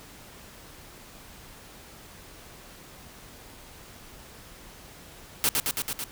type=noise with echo; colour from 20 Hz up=white; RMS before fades=-23 dBFS; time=5.44-5.49 s; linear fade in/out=0 ms; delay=110 ms; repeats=5; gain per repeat=-2 dB; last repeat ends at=6.04 s; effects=pink hiss -48 dBFS RMS until 6.11 s